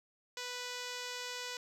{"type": "tone with low-pass filter", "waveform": "5% pulse", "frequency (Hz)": 493.9, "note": "B4", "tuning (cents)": 0, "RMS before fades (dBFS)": -42, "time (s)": [0.37, 1.57], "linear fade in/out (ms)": 2, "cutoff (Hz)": 9200, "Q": 0.95, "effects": []}